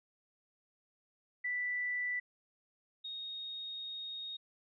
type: tone pair in turn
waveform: sine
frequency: 1975.5 / 3729 Hz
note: B6 / A#7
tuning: 0 / 0 cents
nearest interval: major seventh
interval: 1100 cents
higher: second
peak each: -33 / -40 dBFS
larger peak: first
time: 1.44-2.2 / 3.04-4.37 s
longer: second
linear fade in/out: 10 ms
effects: none